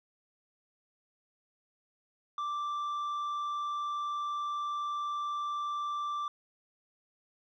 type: tone with tanh clipping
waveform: sine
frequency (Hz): 1174.7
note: D6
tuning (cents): 0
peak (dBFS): -33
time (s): 2.38-6.28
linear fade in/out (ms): 2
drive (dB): 5
effects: none